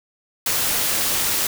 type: noise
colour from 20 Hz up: white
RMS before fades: -21 dBFS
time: 0.46-1.47 s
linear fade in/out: 2 ms
effects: none